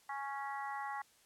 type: harmonic tone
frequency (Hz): 277.2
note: C#4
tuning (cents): 0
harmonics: 3 / 4 / 5 / 6 / 7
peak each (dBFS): -41 / -44 / -50 / -52 / -47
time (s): 0.09-1.02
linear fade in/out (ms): 5
effects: white hiss -67 dBFS RMS until 1.25 s + low-pass 11000 Hz 12 dB/octave

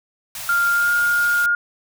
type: band-stop noise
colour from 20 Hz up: white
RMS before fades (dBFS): -31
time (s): 0.35-1.46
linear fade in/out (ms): 2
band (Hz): 190 to 580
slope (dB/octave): 96
type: tone with pitch glide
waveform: sine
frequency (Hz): 1396.9 to 1419.7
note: F6 to F6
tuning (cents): 0 to +28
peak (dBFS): -15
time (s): 0.49-1.55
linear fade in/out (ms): 2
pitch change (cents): +28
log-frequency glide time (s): 0.69-0.94
effects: none

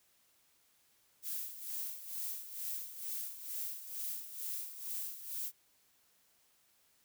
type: noise with tremolo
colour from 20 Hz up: violet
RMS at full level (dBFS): -39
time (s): 1.22-5.52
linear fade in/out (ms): 50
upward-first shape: sine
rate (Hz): 2.2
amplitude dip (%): 70
effects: white hiss -71 dBFS RMS until 7.04 s

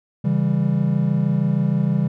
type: chord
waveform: triangle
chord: C# diminished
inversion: none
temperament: equal with one note detuned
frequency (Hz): 138.59 / 164.81 / 197.93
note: C#3 / E3 / G3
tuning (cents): 0 / 0 / +17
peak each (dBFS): -19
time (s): 0.24-2.08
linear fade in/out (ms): 10
effects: none

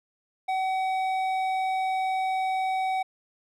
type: tone with hard clipping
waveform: triangle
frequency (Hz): 757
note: F#5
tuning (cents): +39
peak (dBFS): -26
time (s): 0.48-3.03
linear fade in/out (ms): 10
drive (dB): 12
effects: none

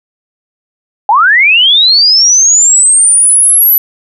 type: linear sweep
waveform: sine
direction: up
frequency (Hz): 784 to 12000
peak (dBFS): -3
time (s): 1.09-3.78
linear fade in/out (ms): 2
effects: none

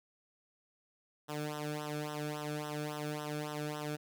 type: tone with flanger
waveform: sawtooth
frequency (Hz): 149.9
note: D3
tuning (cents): +36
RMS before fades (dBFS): -39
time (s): 1.28-3.97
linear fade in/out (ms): 20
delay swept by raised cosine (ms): 0.43 to 1.04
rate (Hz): 3.6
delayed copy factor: -1
effects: none

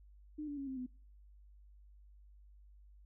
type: tone with pitch steps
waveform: sine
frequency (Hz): 302.3 / 288.8 / 275.9 / 263.6 / 251.9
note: D#4 / D4 / C#4 / C4 / B3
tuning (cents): -50 / -29 / -8 / +13 / +34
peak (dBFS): -39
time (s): 0.38-0.865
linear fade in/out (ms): 10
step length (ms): 97
effects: noise-tail reverb RT60 0.5 s tail -25 dB re dry + added 50 Hz sine -57 dBFS peak until 3.05 s

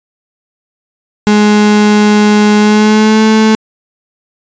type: tone with pitch glide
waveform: 35% pulse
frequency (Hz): 209.6 to 218.5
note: G#3 to A3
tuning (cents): +16 to -12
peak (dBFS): -3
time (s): 1.27-3.55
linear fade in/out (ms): 0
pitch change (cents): +72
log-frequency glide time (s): 2.58-3.22
effects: resampled to 16000 Hz

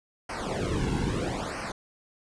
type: noise with flanger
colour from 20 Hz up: brown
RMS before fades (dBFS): -30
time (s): 0.29-1.72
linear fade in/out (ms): 5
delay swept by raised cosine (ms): 0.27 to 1.67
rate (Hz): 0.77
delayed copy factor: -0.95
effects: resampled to 22050 Hz

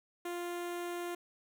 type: tone with notch filter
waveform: sawtooth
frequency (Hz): 349.2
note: F4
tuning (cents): 0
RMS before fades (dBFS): -39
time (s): 0.25-1.15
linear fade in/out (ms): 5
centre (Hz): 4800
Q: 1.9
effects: none

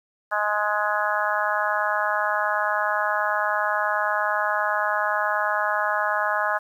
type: harmonic tone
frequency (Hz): 209.3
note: G#3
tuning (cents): +14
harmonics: 3 / 4 / 5 / 6 / 7 / 8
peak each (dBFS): -28 / -28 / -28 / -28 / -28 / -28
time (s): 0.31-6.59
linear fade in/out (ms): 20
effects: 9-bit

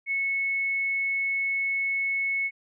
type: tone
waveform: sine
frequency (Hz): 2200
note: C#7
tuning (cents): -14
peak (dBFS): -24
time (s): 0.06-2.51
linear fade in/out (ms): 50
effects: none

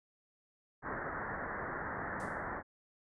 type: low-pass noise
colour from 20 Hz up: white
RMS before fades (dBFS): -40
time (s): 0.82-2.63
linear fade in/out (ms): 50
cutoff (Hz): 1900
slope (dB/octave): 96
type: noise with exponential decay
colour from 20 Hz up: violet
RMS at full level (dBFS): -47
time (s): 2.2-2.52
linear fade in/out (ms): 0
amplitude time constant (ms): 69
effects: resampled to 22050 Hz

